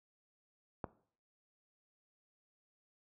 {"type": "click", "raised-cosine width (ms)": 1, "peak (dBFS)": -24, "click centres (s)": 0.842, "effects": ["noise-tail reverb RT60 0.5 s tail -17 dB re dry", "high-pass 60 Hz 12 dB/octave"]}